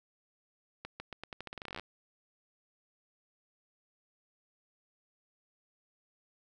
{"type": "accelerating click train", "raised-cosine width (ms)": 0.3, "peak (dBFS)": -25, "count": 19, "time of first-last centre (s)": [0.85, 1.796], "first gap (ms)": 150, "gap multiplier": 0.85, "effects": []}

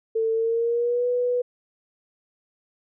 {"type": "tone with pitch glide", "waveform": "sine", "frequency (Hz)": [448.1, 491.5], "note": ["A4", "B4"], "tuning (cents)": [32, -8], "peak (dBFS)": -20, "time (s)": [0.15, 1.42], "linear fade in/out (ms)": 10, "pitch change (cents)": 160, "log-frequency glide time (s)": [0.34, 1.07], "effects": []}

